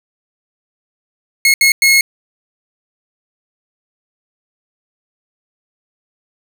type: tone bursts at uneven times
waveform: sawtooth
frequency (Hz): 2170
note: C#7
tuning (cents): -37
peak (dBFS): -4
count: 3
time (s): 1.45-1.54 / 1.61-1.72 / 1.82-2.01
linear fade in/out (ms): 2
effects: none

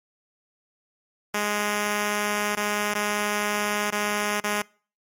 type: tone with dropouts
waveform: 5% pulse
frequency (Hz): 207.7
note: G#3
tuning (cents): 0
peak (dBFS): -12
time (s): 1.34-4.62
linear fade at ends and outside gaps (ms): 5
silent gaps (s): 2.553-2.57 / 2.94-2.95 / 3.905-3.923 / 4.403-4.439
effects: noise-tail reverb RT60 0.4 s tail -24 dB re dry + MP3 64 kbps

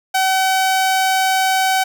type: tone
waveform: sawtooth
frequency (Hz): 760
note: F#5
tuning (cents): +46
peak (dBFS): -10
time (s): 0.14-1.84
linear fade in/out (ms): 10
effects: none

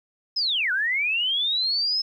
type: linear two-way sweep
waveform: sine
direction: down then up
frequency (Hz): 5240 to 1441 to 5240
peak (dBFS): -21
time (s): 0.36-2.02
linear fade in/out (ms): 10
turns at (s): 0.72
effects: 10-bit

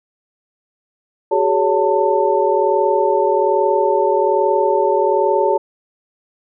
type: tone cluster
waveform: sine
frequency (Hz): 378.4 / 419.6 / 562 / 893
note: F#4 / G#4 / C#5 / A5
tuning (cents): +39 / +18 / +24 / +25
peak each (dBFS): -18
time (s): 1.31-5.58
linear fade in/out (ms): 10
effects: none

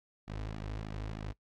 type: tone with flanger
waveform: sawtooth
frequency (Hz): 52.8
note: G#1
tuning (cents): +29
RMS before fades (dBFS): -40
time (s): 0.27-1.33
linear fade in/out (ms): 20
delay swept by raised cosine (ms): 1.9 to 5.6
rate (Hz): 3.3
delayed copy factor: -1
effects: noise-tail reverb RT60 0.1 s tail -19 dB re dry + low-pass 5000 Hz 12 dB/octave

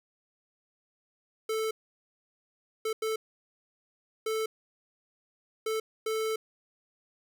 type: tone bursts at uneven times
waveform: square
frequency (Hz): 440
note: A4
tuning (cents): 0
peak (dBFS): -29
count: 6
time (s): 1.49-1.71 / 2.85-2.93 / 3.02-3.16 / 4.26-4.46 / 5.66-5.8 / 6.06-6.36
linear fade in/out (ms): 5
effects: none

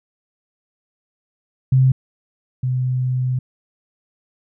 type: tone pair in turn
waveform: sine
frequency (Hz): 130.81 / 127.45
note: C3 / C3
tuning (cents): 0 / -45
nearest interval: unison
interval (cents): 45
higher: first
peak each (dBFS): -10 / -17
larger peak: first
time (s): 1.72-1.92 / 2.63-3.39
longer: second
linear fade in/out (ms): 5
effects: none

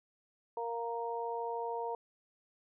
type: harmonic tone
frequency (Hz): 233.1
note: A#3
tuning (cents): 0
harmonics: 2 / 3 / 4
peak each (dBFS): -38 / -42 / -38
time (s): 0.57-1.95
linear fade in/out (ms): 2
effects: none

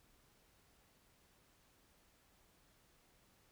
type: silence
effects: pink hiss -71 dBFS RMS until 3.51 s

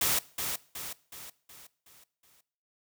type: noise with echo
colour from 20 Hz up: white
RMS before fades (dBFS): -27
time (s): 0.01-0.19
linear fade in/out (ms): 5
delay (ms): 370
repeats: 6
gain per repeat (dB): -6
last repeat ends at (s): 2.41
effects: noise-tail reverb RT60 0.6 s tail -21 dB re dry

